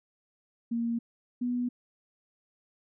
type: tone pair in turn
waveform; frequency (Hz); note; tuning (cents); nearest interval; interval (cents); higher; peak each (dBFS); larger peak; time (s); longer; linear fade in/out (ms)
sine; 233.1 / 245.2; A#3 / B3; 0 / -12; minor second; 88; second; -27; neither; 0.71-0.99 / 1.41-1.69; neither; 10
effects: none